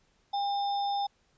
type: tone with sample-and-hold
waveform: sine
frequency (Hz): 804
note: G5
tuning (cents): +44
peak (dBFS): -27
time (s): 0.33-1.07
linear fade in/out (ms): 10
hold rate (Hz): 4410
effects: pink hiss -69 dBFS RMS until 1.37 s + resampled to 16000 Hz